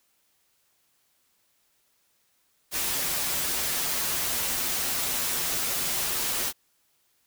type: noise with comb filter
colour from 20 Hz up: white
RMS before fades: -28 dBFS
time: 2.71-6.53 s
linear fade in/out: 50 ms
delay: 9.7 ms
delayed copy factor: -0.6
effects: white hiss -69 dBFS RMS until 7.26 s